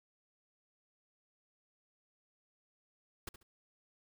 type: noise with echo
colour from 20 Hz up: pink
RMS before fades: -42 dBFS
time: 3.27-3.29 s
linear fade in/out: 5 ms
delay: 70 ms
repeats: 2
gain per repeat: -12 dB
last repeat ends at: 3.43 s
effects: none